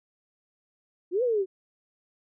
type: exponential two-way sweep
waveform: sine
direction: up then down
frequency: 330 to 515 to 365.7 Hz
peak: -22 dBFS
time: 1.11-1.46 s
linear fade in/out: 50 ms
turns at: 1.23 s
effects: none